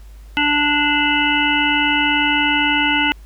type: harmonic tone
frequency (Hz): 293.7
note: D4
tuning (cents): 0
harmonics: 1 / 3 / 5 / 7 / 9 / 10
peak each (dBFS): -21 / -21 / -21 / -21 / -21 / -21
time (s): 0.37-3.12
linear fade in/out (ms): 0
effects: added 51 Hz sine -36 dBFS peak until 3.25 s + pink hiss -53 dBFS RMS until 3.25 s